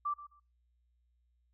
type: tone with echo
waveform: sine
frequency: 1171 Hz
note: D6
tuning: 5 cents flat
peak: -31 dBFS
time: 0.05-0.14 s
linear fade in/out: 10 ms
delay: 130 ms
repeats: 2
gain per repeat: -15 dB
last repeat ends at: 0.4 s
effects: noise-tail reverb RT60 0.3 s tail -24 dB re dry + added 60 Hz sine -70 dBFS peak until 1.53 s